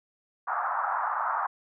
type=band-pass noise; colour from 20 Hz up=white; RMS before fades=-29 dBFS; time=0.47-1.47 s; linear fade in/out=10 ms; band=730 to 1400 Hz; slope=48 dB/octave; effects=none